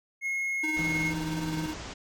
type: tone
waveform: triangle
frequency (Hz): 2163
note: C#7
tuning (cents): -43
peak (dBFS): -26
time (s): 0.21-1.14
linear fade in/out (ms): 50
type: tone with tremolo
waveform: square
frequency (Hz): 310.5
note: D#4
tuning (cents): -3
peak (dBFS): -31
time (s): 0.63-1.74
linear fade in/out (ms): 10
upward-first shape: sine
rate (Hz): 19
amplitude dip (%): 50
type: low-pass noise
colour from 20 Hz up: pink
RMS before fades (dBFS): -40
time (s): 0.76-1.94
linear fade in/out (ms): 10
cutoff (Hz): 7300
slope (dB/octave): 48
type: tone with vibrato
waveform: triangle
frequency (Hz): 163.8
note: E3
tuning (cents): -11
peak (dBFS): -31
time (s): 0.79-1.66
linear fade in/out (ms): 0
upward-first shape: sine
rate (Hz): 3.6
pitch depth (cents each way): 22
effects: none